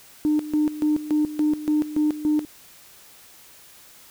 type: tone with tremolo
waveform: sine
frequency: 302.5 Hz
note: D#4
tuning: 49 cents flat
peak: -16 dBFS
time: 0.25-2.45 s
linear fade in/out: 0 ms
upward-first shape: square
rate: 3.5 Hz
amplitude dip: 80%
effects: tanh soft clip ceiling -13 dBFS + white hiss -49 dBFS RMS until 4.1 s